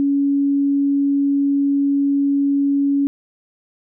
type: tone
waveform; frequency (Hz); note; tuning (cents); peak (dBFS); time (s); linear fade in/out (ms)
sine; 280.5; C#4; +21; -14; 0-3.07; 0
effects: none